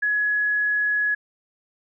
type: tone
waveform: sine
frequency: 1685 Hz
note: G#6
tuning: 25 cents sharp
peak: -19 dBFS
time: 0.02-1.15 s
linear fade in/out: 10 ms
effects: none